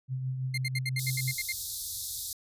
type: tone with tremolo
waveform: sine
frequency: 130 Hz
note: C3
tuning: 11 cents flat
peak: -28 dBFS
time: 0.08-1.35 s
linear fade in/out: 50 ms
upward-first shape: triangle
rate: 6.1 Hz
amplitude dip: 45%
type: tone bursts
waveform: 30% pulse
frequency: 2106 Hz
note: C7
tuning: 11 cents sharp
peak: -27 dBFS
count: 10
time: 0.54-1.523 s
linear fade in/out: 5 ms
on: 38 ms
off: 67 ms
type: band-stop noise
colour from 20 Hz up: white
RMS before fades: -35 dBFS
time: 0.99-2.33 s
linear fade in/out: 2 ms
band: 120 to 3600 Hz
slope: 96 dB/octave
effects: resampled to 32000 Hz

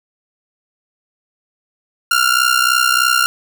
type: ring-modulated tone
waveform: sawtooth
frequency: 1396.9 Hz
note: F6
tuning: in tune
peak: -5 dBFS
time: 2.11-3.26 s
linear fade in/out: 0 ms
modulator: 31.6 Hz
effects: none

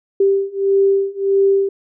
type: beating tone pair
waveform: sine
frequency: 392 / 393.6 Hz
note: G4 / G4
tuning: 0 / +7 cents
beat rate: 1.6 Hz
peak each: -16 / -15 dBFS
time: 0.2-1.69 s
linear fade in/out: 5 ms
effects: none

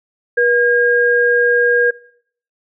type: tone pair together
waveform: sine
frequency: 482.1 / 1623.1 Hz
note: B4 / G#6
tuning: -42 / -40 cents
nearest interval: octave + major sixth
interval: 2102 cents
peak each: -13 dBFS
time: 0.37-1.91 s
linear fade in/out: 10 ms
effects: noise-tail reverb RT60 0.6 s tail -22 dB re dry

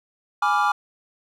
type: chord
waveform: triangle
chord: G# diminished seventh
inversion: none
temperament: equal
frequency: 830.6 / 987.8 / 1174.7 / 1396.9 Hz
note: G#5 / B5 / D6 / F6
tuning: 0 / 0 / 0 / 0 cents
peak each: -20 / -25 / -20 / -23 dBFS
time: 0.42-0.72 s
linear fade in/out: 5 ms
effects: none

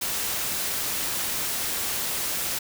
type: noise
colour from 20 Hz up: white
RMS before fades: -28 dBFS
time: 0.01-2.59 s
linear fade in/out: 10 ms
effects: none

